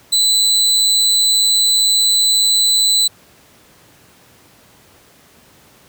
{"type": "tone with amplitude modulation", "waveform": "30% pulse", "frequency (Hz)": 3999, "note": "B7", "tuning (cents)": 21, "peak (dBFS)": -7, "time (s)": [0.12, 3.08], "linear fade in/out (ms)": 10, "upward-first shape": "sine", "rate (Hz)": 213, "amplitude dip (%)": 35, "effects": ["pink hiss -48 dBFS RMS until 5.88 s", "high-pass 80 Hz 12 dB/octave"]}